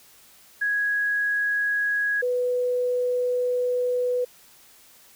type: tone pair in turn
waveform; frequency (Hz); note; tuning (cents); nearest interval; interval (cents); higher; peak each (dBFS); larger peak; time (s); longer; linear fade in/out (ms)
sine; 1661.2 / 495.3; G#6 / B4; 0 / +5; octave + major sixth; 2095; first; -21; neither; 0.61-2.22 / 2.22-4.25; second; 10
effects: white hiss -53 dBFS RMS until 5.15 s